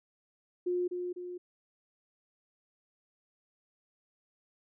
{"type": "tone with echo", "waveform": "sine", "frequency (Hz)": 357.2, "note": "F4", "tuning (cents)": 39, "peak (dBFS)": -28, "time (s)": [0.66, 0.88], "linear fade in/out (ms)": 10, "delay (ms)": 250, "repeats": 2, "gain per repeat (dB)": -5, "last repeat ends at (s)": 1.38, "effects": []}